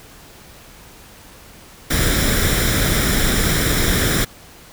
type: noise with comb filter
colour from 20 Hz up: pink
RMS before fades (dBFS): -17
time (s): 1.9-4.25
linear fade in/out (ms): 10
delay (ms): 0.55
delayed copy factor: +0.6
effects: pink hiss -43 dBFS RMS until 4.72 s